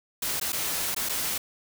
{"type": "noise with dropouts", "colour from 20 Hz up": "white", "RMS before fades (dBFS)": -29, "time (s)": [0.22, 1.38], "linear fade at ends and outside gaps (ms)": 5, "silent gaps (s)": [[0.399, 0.412], [0.522, 0.528], [0.947, 0.963], [1.089, 1.093]], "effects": []}